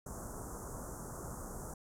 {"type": "band-stop noise", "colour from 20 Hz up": "pink", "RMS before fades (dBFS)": -44, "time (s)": [0.06, 1.74], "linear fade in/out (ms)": 5, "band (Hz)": [1400, 6400], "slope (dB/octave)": 48, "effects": ["low-pass 11000 Hz 12 dB/octave"]}